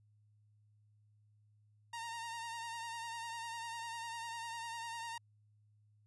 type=tone with vibrato; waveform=sawtooth; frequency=924 Hz; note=A#5; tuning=16 cents flat; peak=-38 dBFS; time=1.93-5.18 s; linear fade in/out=5 ms; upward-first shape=sine; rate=10 Hz; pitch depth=36 cents each way; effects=added 105 Hz sine -66 dBFS peak until 6.06 s + resampled to 24000 Hz